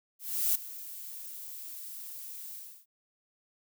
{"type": "noise with ADSR envelope", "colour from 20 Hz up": "violet", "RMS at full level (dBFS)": -26, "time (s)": [0.19, 2.86], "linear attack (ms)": 360, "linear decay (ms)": 10, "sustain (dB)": -17, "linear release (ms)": 310, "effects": []}